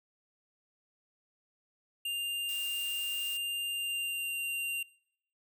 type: tone with pitch glide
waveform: square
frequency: 2800 to 2776 Hz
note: F7 to F7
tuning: +4 to -11 cents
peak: -33 dBFS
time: 2.05-4.83 s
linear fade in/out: 5 ms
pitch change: -15 cents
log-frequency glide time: 3.67-4.39 s
type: noise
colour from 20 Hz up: blue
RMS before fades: -45 dBFS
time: 2.49-3.37 s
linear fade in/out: 0 ms
effects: noise-tail reverb RT60 0.7 s tail -24 dB re dry